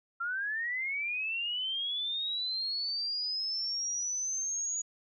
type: linear sweep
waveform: sine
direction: up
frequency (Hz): 1355 to 6800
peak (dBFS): -31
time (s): 0.2-4.82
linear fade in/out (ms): 10
effects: none